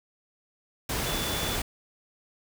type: tone in noise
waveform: sine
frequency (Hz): 3466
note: A7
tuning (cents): -27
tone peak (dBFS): -35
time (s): 1.06-1.56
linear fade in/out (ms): 5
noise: pink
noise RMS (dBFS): -30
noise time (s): 0.89-1.62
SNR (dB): -8
effects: none